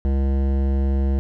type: tone with hard clipping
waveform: sine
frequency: 67.8 Hz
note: C#2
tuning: 38 cents flat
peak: -19 dBFS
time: 0.05-1.19 s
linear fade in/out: 0 ms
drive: 15 dB
effects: none